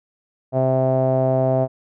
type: tone with low-pass filter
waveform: sawtooth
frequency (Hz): 130.81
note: C3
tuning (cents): 0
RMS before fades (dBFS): -18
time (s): 0.52-1.68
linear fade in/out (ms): 50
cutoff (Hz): 660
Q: 6.5
effects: none

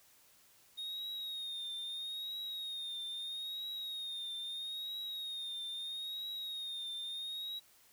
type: tone with vibrato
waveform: triangle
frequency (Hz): 3716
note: A#7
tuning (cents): -6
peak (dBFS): -38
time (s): 0.77-7.6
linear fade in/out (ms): 20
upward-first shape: triangle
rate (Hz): 0.77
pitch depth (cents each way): 67
effects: white hiss -65 dBFS RMS until 7.92 s

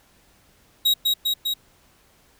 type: tone with echo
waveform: 45% pulse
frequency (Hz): 3814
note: A#7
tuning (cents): +39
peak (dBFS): -16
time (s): 0.85-0.94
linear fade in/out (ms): 10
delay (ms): 200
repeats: 3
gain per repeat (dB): -2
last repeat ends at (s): 1.54
effects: pink hiss -58 dBFS RMS until 2.39 s

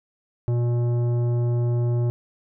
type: tone with tanh clipping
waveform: sine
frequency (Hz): 120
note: B2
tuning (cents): -49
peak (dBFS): -21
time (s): 0.48-2.1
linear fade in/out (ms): 0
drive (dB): 12
effects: none

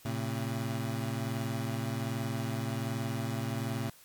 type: tone pair together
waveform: 25% pulse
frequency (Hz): 112.4 / 133.67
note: A2 / C3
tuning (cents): +37 / +37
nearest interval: minor third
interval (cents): 300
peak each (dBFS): -30 / -32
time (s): 0.05-3.9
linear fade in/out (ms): 5
effects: white hiss -57 dBFS RMS until 4.04 s + MP3 96 kbps

